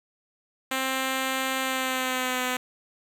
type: tone with pitch glide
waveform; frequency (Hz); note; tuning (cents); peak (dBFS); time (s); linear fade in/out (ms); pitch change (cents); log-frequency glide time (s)
5% pulse; 263.5 to 252.5; C4 to B3; +12 to +39; -14; 0.71-2.57; 5; -73; 1.61-2.43
effects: none